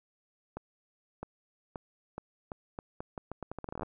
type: accelerating click train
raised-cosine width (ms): 1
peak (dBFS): -24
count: 21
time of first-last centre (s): 0.57-3.832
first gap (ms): 660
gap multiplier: 0.8
effects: none